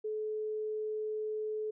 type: tone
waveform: sine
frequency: 430 Hz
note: A4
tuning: 40 cents flat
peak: -33 dBFS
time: 0.04-1.71 s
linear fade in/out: 10 ms
effects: none